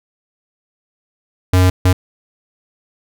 square tone bursts at uneven times, 91.8 Hz, F#2, 13 cents flat, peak -9 dBFS, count 2, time 1.53-1.7 / 1.85-1.93 s, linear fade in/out 5 ms, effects none

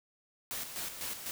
white noise with tremolo, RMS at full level -38 dBFS, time 0.51-1.31 s, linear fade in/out 0 ms, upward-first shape square, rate 4 Hz, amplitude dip 55%, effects none

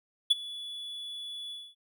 triangle tone with ADSR envelope, 3425 Hz, A7, 47 cents flat, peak -15 dBFS, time 0.3-1.75 s, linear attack 12 ms, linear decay 23 ms, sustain -21 dB, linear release 240 ms, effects none

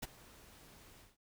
pink noise with ADSR envelope, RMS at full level -39 dBFS, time 0.02-1.17 s, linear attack 13 ms, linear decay 24 ms, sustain -20 dB, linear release 180 ms, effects none

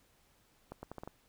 accelerating click train, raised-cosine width 1 ms, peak -29 dBFS, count 6, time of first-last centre 0.72-1.076 s, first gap 110 ms, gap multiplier 0.78, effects pink hiss -69 dBFS RMS until 1.28 s

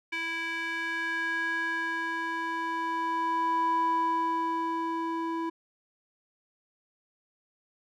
square tone with band-pass filter sweep, 330 Hz, E4, 2 cents sharp, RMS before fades -30 dBFS, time 0.12-5.5 s, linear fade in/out 10 ms, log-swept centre 2200 to 680 Hz, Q 4.1, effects none

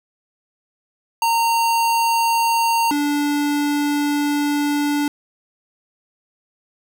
square tone pair in turn, 921 / 291.1 Hz, A#5 / D4, -21 / -15 cents, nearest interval octave + minor sixth, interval 1994 cents, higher first, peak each -16 / -18 dBFS, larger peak first, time 1.22-2.91 / 2.91-5.08 s, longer second, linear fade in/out 2 ms, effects none

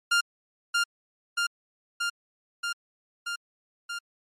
sawtooth tone with echo, 1400 Hz, F6, 4 cents sharp, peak -16 dBFS, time 0.11-0.21 s, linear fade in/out 10 ms, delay 630 ms, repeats 6, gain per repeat -2 dB, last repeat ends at 3.99 s, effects low-pass 9000 Hz 12 dB/octave + MP3 64 kbps

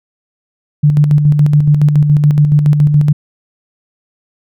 sine tone with tremolo, 147.9 Hz, D3, 13 cents sharp, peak -4 dBFS, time 0.83-3.13 s, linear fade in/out 10 ms, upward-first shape square, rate 7.1 Hz, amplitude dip 45%, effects none

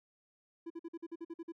triangle tone bursts, 334.1 Hz, E4, 23 cents sharp, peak -38 dBFS, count 10, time 0.66-1.522 s, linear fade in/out 10 ms, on 43 ms, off 48 ms, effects none

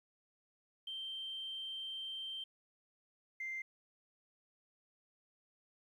sine tone pair in turn, 3136 / 2089 Hz, G7 / C7, 0 / -3 cents, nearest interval perfect fifth, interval 703 cents, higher first, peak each -40 / -38 dBFS, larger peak second, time 0.87-2.44 / 3.4-3.62 s, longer first, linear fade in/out 5 ms, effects tanh soft clip ceiling -35 dBFS + 12-bit

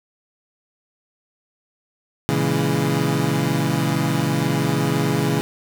25% pulse chord, A# half-diminished seventh, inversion none, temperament equal, 116.54 / 138.59 / 164.81 / 207.7 Hz, A#2 / C#3 / E3 / G#3, 0 / 0 / 0 / 0 cents, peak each -23 / -18 / -19 / -23 dBFS, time 2.29-5.41 s, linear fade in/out 0 ms, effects none

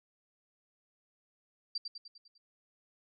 sine tone with echo, 4699 Hz, D8, in tune, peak -32 dBFS, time 1.75-1.78 s, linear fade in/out 5 ms, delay 100 ms, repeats 6, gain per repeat -5 dB, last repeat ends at 2.38 s, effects none

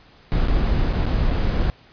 brown noise with dropouts, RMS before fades -19 dBFS, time 0.32-1.7 s, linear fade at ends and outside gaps 0 ms, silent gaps 0.475-0.484 / 0.928-0.934 / 1.056-1.064 / 1.304-1.308 s, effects pink hiss -51 dBFS RMS until 1.92 s + resampled to 11025 Hz

